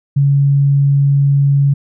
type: tone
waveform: sine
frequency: 140.3 Hz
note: C#3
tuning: 21 cents sharp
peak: -8 dBFS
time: 0.16-1.74 s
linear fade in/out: 10 ms
effects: none